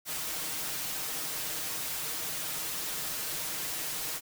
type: noise with comb filter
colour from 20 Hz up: white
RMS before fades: -35 dBFS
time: 0.05-4.21 s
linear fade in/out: 50 ms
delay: 6.4 ms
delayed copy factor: +0.55
effects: none